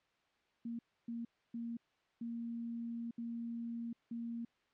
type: tone bursts at uneven times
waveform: sine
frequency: 233.1 Hz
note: A#3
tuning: in tune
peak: -39 dBFS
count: 6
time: 0.65-0.79 / 1.08-1.25 / 1.54-1.77 / 2.21-3.11 / 3.18-3.93 / 4.11-4.45 s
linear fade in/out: 5 ms
effects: white hiss -75 dBFS RMS until 4.73 s + low-pass 3000 Hz 12 dB/octave